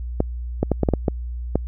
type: clicks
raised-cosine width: 2 ms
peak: -4 dBFS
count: 8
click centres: 0.204 / 0.63 / 0.717 / 0.833 / 0.888 / 0.937 / 1.082 / 1.556 s
effects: added 60 Hz sine -26 dBFS peak until 1.67 s